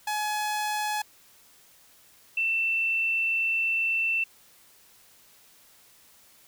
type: tone pair in turn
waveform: sawtooth / sine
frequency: 845 / 2678 Hz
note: G#5 / E7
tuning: +30 / +27 cents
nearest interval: octave + minor sixth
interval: 1997 cents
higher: second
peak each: -23 dBFS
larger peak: neither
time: 0.07-1.02 / 2.37-4.24 s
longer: second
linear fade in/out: 5 ms
effects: white hiss -57 dBFS RMS until 6.47 s